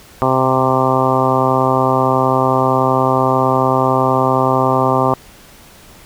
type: harmonic tone with a mistuned harmonic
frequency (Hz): 130.81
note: C3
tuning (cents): 0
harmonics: 1 / 2 / 3 / 4 / 5 / 6 / 7 / 8 / 9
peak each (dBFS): -20 / -20 / -20 / -20 / -20 / -20 / -20 / -20 / -20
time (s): 0.22-5.14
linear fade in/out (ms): 0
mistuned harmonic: 1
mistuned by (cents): -19
effects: pink hiss -42 dBFS RMS until 6.05 s